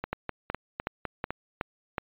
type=two click trains; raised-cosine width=0.5 ms; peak=-16 / -14 dBFS; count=6 / 6; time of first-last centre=0.04-1.306 / 0.13-1.982 s; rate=3.95 / 2.7 Hz; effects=resampled to 8000 Hz